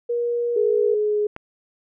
sine tone, 476.4 Hz, A#4, 38 cents sharp, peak -20 dBFS, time 0.09-0.95 s, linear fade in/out 10 ms
sine tone with vibrato, 420 Hz, G#4, 19 cents sharp, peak -18 dBFS, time 0.56-1.27 s, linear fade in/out 5 ms, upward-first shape triangle, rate 2.7 Hz, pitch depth 10 cents each way
click, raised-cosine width 0.5 ms, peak -18 dBFS, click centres 1.364 s
effects none

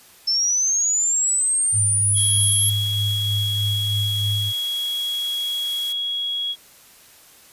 sine linear sweep, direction up, 5274 to 11270 Hz, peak -17 dBFS, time 0.27-2.7 s, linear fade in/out 10 ms
sine tone with tremolo, 103.83 Hz, G#2, in tune, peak -20 dBFS, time 1.72-4.53 s, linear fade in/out 50 ms, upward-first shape sine, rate 3.2 Hz, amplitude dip 35%
sine tone, 3322 Hz, G#7, in tune, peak -22 dBFS, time 2.14-6.56 s, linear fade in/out 50 ms
blue noise, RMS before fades -34 dBFS, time 2.16-5.93 s, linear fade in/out 10 ms
effects white hiss -49 dBFS RMS until 7.52 s + resampled to 32000 Hz

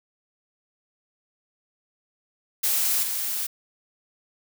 blue noise with level steps, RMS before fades -23 / -28 dBFS, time 2.63-3.47 s, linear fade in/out 10 ms, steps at 3.03 s, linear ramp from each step 2 ms, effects none

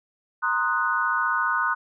sine chord, C half-diminished seventh, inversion third, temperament equal, 932.3 / 1046.5 / 1244.5 / 1480 Hz, Bb5 / C6 / Eb6 / Gb6, 0 / 0 / 0 / 0 cents, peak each -30 / -28 / -26 / -24 dBFS, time 0.42-1.75 s, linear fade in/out 20 ms, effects none

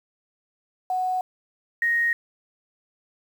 sine tone pair in turn, 740 / 1869.1 Hz, F#5 / A#6, 0 / +4 cents, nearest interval octave + major third, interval 1604 cents, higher second, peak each -22 / -19 dBFS, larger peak second, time 0.9-1.21 / 1.82-2.13 s, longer neither, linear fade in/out 2 ms, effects 8-bit

